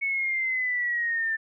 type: linear sweep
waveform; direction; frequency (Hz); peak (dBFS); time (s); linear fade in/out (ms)
sine; down; 2217 to 1772; -24; 0.01-1.37; 20
effects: none